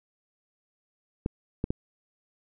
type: clicks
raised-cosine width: 3 ms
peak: -14 dBFS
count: 3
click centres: 1.261 / 1.641 / 1.705 s
effects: none